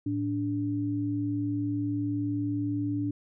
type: tone pair together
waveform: sine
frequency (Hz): 110 / 290.2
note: A2 / D4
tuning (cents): 0 / -21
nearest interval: octave + perfect fourth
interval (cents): 1679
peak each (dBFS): -32 / -28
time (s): 0.06-3.11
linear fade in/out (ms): 5
effects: none